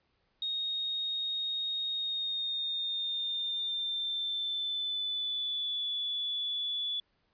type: tone with pitch glide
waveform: sine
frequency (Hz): 3729 to 3439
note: A#7 to A7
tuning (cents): 0 to -40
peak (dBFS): -31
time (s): 0.42-7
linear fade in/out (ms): 2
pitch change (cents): -140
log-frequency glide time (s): 1.92-5.87
effects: pink hiss -74 dBFS RMS until 7.33 s + resampled to 11025 Hz